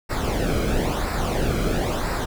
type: noise with flanger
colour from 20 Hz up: brown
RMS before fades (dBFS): -23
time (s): 0.09-2.26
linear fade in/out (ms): 20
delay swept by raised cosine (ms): 0.31 to 1.12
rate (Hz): 0.99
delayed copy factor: -0.65
effects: none